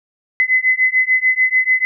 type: beating tone pair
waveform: sine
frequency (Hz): 2027 / 2033.8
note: B6 / C7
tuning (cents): +45 / -50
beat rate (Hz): 6.8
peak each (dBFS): -15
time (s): 0.4-1.85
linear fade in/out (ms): 0
effects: none